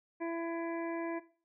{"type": "harmonic tone", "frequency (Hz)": 334.2, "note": "E4", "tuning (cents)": 24, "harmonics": [1, 2, 3, 5, 6, 7], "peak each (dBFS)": [-35, -41, -45, -49, -51, -52], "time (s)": [0.2, 1.2], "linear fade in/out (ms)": 20, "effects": ["noise-tail reverb RT60 0.4 s tail -17 dB re dry"]}